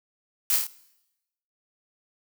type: noise with echo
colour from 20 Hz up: blue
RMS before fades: -23 dBFS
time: 0.5-0.56 s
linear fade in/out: 0 ms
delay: 27 ms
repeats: 4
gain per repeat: -3 dB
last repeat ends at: 0.668 s
effects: noise-tail reverb RT60 0.9 s tail -20 dB re dry